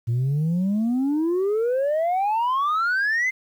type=exponential sweep; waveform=sine; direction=up; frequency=113.1 to 2103 Hz; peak=-17 dBFS; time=0.07-3.31 s; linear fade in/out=20 ms; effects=tanh soft clip ceiling -18 dBFS + 9-bit